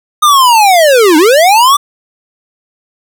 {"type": "linear two-way sweep", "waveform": "square", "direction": "down then up", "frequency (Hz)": [1239, 293.7, 1185], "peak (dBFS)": -4, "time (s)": [0.22, 1.77], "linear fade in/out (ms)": 10, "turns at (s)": 1.17, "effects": []}